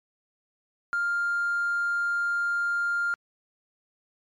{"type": "tone with hard clipping", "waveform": "sine", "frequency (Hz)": 1400, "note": "F6", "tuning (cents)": 4, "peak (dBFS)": -24, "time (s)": [0.93, 3.14], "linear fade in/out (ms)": 0, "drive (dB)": 1, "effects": ["MP3 96 kbps"]}